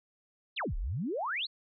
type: exponential two-way sweep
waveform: sine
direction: down then up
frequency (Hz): 4466 to 30.87 to 4466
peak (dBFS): -31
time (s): 0.56-1.47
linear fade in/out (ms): 20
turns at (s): 0.76
effects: none